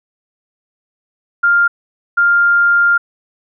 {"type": "tone bursts at uneven times", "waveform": "sine", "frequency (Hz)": 1400, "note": "F6", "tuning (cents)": 4, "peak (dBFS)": -8, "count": 2, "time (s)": [[1.43, 1.68], [2.17, 2.98]], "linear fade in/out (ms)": 10, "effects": []}